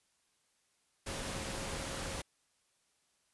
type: tone in noise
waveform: sine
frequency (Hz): 543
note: C#5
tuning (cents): -36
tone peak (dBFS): -49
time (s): 1.06-2.22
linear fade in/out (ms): 10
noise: pink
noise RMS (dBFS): -40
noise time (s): 1.06-2.22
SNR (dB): -12
effects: white hiss -75 dBFS RMS until 3.33 s + resampled to 24000 Hz